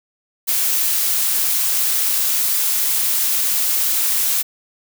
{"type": "noise", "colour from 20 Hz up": "blue", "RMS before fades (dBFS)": -18, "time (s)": [0.47, 4.43], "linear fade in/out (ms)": 20, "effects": []}